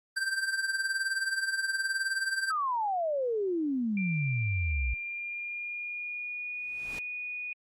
square tone with tremolo, 1568 Hz, G6, in tune, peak -26 dBFS, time 0.16-2.52 s, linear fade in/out 10 ms, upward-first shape triangle, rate 19 Hz, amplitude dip 75%
sine exponential sweep, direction down, 1318.5 to 57.5 Hz, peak -27 dBFS, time 2.5-4.94 s, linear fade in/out 5 ms
sine tone with pitch glide, 2367 to 2465 Hz, D7 to D#7, +13 to -17 cents, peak -34 dBFS, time 3.97-7.53 s, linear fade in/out 2 ms, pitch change +70 cents, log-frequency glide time 4.5-6.72 s
pink noise with exponential growth, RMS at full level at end -41 dBFS, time 6.53-6.99 s, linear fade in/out 5 ms, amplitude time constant 100 ms
effects low-pass 11000 Hz 12 dB/octave + Opus 32 kbps

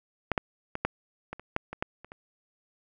clicks, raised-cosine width 0.5 ms, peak -10 / -10 / -17 / -10 / -21 / -28 / -11 / -22 / -13 / -30 / -28 dBFS, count 11, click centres 0.317 / 0.378 / 0.754 / 0.85 / 1.33 / 1.396 / 1.564 / 1.73 / 1.825 / 2.046 / 2.119 s, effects none

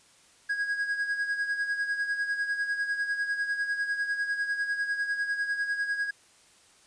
triangle tone with tremolo, 1647 Hz, G#6, 15 cents flat, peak -23 dBFS, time 0.49-6.11 s, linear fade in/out 10 ms, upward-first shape sine, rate 10 Hz, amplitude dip 60%, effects white hiss -59 dBFS RMS until 6.86 s + resampled to 22050 Hz

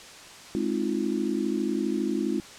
sine chord, F minor seventh, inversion first, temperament just, 209.5 / 261.9 / 314.3 / 349.2 Hz, Ab3 / C4 / Eb4 / F4, +15 / +2 / +18 / 0 cents, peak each -30 dBFS, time 0.55-2.4 s, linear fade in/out 0 ms, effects white hiss -45 dBFS RMS until 2.58 s + low-pass 7000 Hz 12 dB/octave

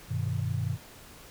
sine chord, G augmented, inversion none, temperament equal, 98 / 123.47 / 155.56 Hz, G2 / B2 / D#3, 0 / 0 / 0 cents, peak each -31 / -31 / -34 dBFS, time 0.08-0.78 s, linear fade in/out 50 ms, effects pink hiss -50 dBFS RMS until 1.3 s

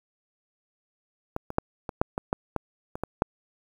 clicks, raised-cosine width 1 ms, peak -15 / -20 / -7 / -18 / -6 / -14 / -10 / -12 / -20 / -14 / -6 dBFS, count 11, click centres 1.364 / 1.504 / 1.584 / 1.892 / 2.015 / 2.179 / 2.329 / 2.563 / 2.955 / 3.036 / 3.221 s, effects 8-bit

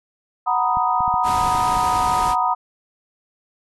sine chord, B major seventh, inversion second, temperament equal, 740 / 932.3 / 987.8 / 1244.5 Hz, F#5 / A#5 / B5 / D#6, 0 / 0 / 0 / 0 cents, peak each -22 dBFS, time 0.46-2.55 s, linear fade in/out 20 ms
clicks, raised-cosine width 5 ms, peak -21 dBFS, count 10, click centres 0.771 / 1.006 / 1.079 / 1.141 / 1.412 / 1.48 / 1.55 / 1.677 / 1.722 / 1.771 s
pink low-pass noise, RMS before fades -29 dBFS, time 1.23-2.36 s, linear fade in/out 50 ms, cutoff 12000 Hz, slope 96 dB/octave
effects none

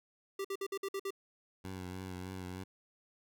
square tone bursts, 392 Hz, G4, in tune, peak -36 dBFS, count 7, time 0.39-1.106 s, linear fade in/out 5 ms, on 56 ms, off 54 ms
15% pulse tone with vibrato, 92.5 Hz, F#2, in tune, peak -35 dBFS, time 1.64-2.64 s, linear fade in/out 10 ms, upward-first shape triangle, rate 3.3 Hz, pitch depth 47 cents each way
effects none

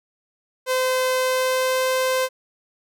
sawtooth tone with pitch glide, 514 to 517.3 Hz, C5 to C5, -31 to -20 cents, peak -15 dBFS, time 0.66-2.29 s, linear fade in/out 50 ms, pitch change +11 cents, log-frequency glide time 1.18-1.88 s, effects none

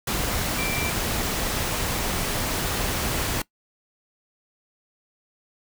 sine tone in noise, 2349 Hz, D7, in tune, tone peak -30 dBFS, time 0.58-0.9 s, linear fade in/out 5 ms, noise pink, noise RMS -26 dBFS, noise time 0.07-3.42 s, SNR -7 dB, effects noise-tail reverb RT60 0.1 s tail -21 dB re dry

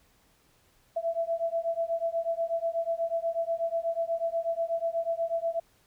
sine beating tone pair, 663 / 671.2 Hz, E5 / E5, +10 / +31 cents, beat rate 8.2 Hz, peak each -30 dBFS, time 0.96-5.6 s, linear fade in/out 10 ms, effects pink hiss -65 dBFS RMS until 5.86 s

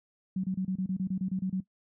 sine tone bursts, 187.3 Hz, F#3, 21 cents sharp, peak -27 dBFS, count 12, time 0.36-1.604 s, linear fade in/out 5 ms, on 78 ms, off 28 ms, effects noise-tail reverb RT60 0.1 s tail -17 dB re dry

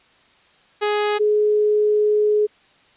sawtooth / sine tone pair in turn, 417.3 / 421.4 Hz, G#4 / G#4, +8 / +25 cents, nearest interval unison, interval 17 cents, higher second, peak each -14 dBFS, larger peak neither, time 0.81-1.19 / 1.19-2.47 s, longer second, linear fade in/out 20 ms, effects white hiss -55 dBFS RMS until 2.96 s + resampled to 8000 Hz

